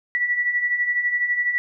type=beating tone pair; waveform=sine; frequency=1940 / 1952 Hz; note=B6 / B6; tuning=-31 / -21 cents; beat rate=12 Hz; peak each=-27 / -20 dBFS; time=0.15-1.58 s; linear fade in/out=0 ms; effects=none